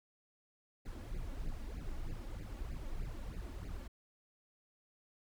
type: noise with flanger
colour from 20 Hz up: brown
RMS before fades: -42 dBFS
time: 0.85-3.88 s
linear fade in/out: 10 ms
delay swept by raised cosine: 0.42 to 3.62 ms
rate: 3.2 Hz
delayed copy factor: +0.85
effects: none